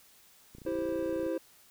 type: click train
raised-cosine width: 3 ms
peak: -36 dBFS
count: 22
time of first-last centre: 0.55-1.264 s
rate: 29.4 Hz
type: chord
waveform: triangle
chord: C major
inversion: first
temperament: equal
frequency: 329.6 / 392 / 523.3 Hz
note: E4 / G4 / C5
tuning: 0 / 0 / 0 cents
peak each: -31 / -36 / -32 dBFS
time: 0.66-1.38 s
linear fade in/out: 5 ms
effects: white hiss -60 dBFS RMS until 1.7 s